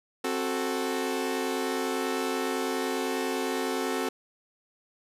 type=chord; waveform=sawtooth; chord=F# diminished; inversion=second; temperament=equal with one note detuned; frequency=263.9 / 370 / 440 Hz; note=C4 / F#4 / A4; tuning=+15 / 0 / 0 cents; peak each=-28 dBFS; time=0.24-4.09 s; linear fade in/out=5 ms; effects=resampled to 32000 Hz